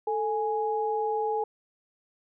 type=tone pair together; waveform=sine; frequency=440.7 / 832 Hz; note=A4 / G#5; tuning=+3 / +3 cents; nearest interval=major seventh; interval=1100 cents; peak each=-28 dBFS; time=0.07-1.44 s; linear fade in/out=5 ms; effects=none